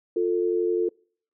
sine tone pair together, 352.6 / 444.3 Hz, F4 / A4, +17 / +17 cents, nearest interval major third, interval 400 cents, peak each -23 / -24 dBFS, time 0.16-0.89 s, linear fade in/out 5 ms, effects noise-tail reverb RT60 0.5 s tail -26 dB re dry

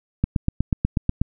click train, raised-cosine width 5 ms, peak -6 dBFS, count 9, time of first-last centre 0.24-1.216 s, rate 8.2 Hz, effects none

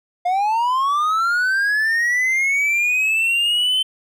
triangle linear sweep, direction up, 700 to 3083 Hz, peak -14 dBFS, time 0.25-3.83 s, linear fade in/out 10 ms, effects none

